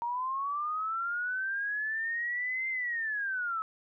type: linear two-way sweep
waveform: sine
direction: up then down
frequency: 932.3 to 2093 to 1286 Hz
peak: -30 dBFS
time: 0.02-3.62 s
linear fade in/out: 0 ms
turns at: 2.69 s
effects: none